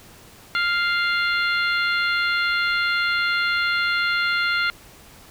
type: harmonic tone with a mistuned harmonic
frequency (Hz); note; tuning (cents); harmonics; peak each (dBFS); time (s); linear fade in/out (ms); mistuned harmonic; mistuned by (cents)
698.5; F5; 0; 2 / 3 / 4 / 5 / 6; -21 / -25 / -30 / -32 / -30; 0.55-4.7; 0; 5; -22
effects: pink hiss -47 dBFS RMS until 5.3 s